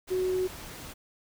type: tone in noise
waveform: sine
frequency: 370 Hz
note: F#4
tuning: in tune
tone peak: -25 dBFS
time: 0.1-0.48 s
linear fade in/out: 20 ms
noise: pink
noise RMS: -43 dBFS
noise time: 0.07-0.94 s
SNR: +15 dB
effects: none